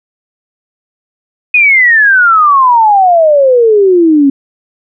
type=exponential sweep; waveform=sine; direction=down; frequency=2516 to 270 Hz; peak=-3 dBFS; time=1.54-4.3 s; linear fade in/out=5 ms; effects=none